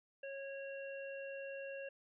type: harmonic tone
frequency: 549 Hz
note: C#5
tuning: 17 cents flat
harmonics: 1 / 3 / 5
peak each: -44 / -52 / -52 dBFS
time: 0.23-1.89 s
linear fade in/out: 5 ms
effects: none